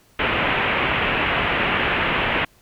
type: low-pass noise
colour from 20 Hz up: white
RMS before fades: -21 dBFS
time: 0.19-2.45 s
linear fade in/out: 5 ms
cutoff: 2900 Hz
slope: 48 dB/octave
effects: pink hiss -56 dBFS RMS until 2.61 s